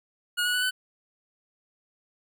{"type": "tone with pitch steps", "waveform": "25% pulse", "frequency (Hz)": [1444, 1464.2, 1484.6, 1505.3], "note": ["F#6", "F#6", "F#6", "F#6"], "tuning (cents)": [-43, -19, 5, 29], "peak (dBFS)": -20, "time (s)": [0.37, 0.71], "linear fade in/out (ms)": 20, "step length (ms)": 85, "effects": []}